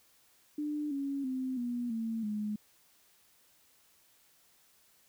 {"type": "tone with pitch steps", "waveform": "sine", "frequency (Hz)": [297.8, 277.9, 259.2, 241.9, 225.7, 210.6], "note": ["D4", "C#4", "C4", "B3", "A3", "G#3"], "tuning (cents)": [24, 4, -16, -36, 44, 24], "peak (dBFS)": -32, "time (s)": [0.58, 2.56], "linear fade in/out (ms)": 5, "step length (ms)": 330, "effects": ["white hiss -66 dBFS RMS until 5.08 s"]}